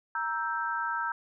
sine chord, E diminished, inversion second, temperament equal with one note detuned, 936.6 / 1318.5 / 1568 Hz, Bb5 / E6 / G6, +8 / 0 / 0 cents, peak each -33 dBFS, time 0.15-1.12 s, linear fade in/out 2 ms, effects none

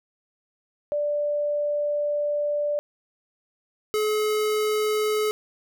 sine / square tone pair in turn, 587.3 / 426.8 Hz, D5 / G#4, 0 / +47 cents, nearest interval tritone, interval 553 cents, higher first, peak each -22 dBFS, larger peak neither, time 0.92-2.79 / 3.94-5.31 s, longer first, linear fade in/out 0 ms, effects none

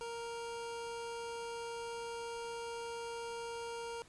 25% pulse tone, 466.2 Hz, A#4, in tune, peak -37 dBFS, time 0.01-4.02 s, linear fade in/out 0 ms, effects pink hiss -62 dBFS RMS until 4.08 s + resampled to 24000 Hz

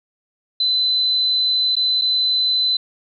sine tone with dropouts, 4027 Hz, B7, 33 cents sharp, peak -15 dBFS, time 0.6-2.77 s, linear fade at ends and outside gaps 5 ms, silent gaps 1.755-1.765 / 2.014-2.018 s, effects none

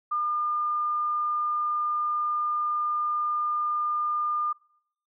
sine tone, 1207 Hz, D6, 47 cents sharp, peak -24 dBFS, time 0.11-4.53 s, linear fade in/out 10 ms, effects noise-tail reverb RT60 0.7 s tail -25 dB re dry

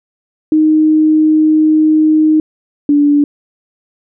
sine tone pair in turn, 310.5 / 290.3 Hz, D#4 / D4, -3 / -20 cents, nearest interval minor second, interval 117 cents, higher first, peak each -6 dBFS, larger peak neither, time 0.52-2.4 / 2.89-3.24 s, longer first, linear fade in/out 2 ms, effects none

